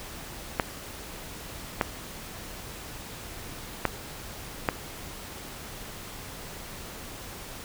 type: clicks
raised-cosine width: 0.5 ms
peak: -7 dBFS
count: 4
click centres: 0.598 / 1.812 / 3.853 / 4.688 s
effects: pink hiss -41 dBFS RMS until 7.64 s